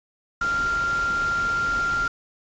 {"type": "tone in noise", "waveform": "sine", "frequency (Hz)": 1389, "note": "F6", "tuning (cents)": -10, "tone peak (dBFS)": -21, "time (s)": [0.41, 2.08], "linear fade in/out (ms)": 5, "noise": "pink", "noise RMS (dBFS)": -34, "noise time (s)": [0.41, 2.08], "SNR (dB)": 10, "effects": ["resampled to 16000 Hz"]}